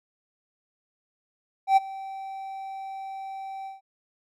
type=tone with ADSR envelope; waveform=triangle; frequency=775 Hz; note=G5; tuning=20 cents flat; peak=-11 dBFS; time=1.67-3.81 s; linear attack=97 ms; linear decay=21 ms; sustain=-21 dB; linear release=150 ms; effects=none